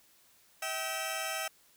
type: tone cluster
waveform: 15% pulse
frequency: 643 / 774 / 2674 / 3116 Hz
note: E5 / G5 / E7 / G7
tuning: -43 / -22 / +24 / -11 cents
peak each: -31 / -32 / -33 / -37 dBFS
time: 0.62-1.48 s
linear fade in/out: 5 ms
effects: white hiss -64 dBFS RMS until 1.76 s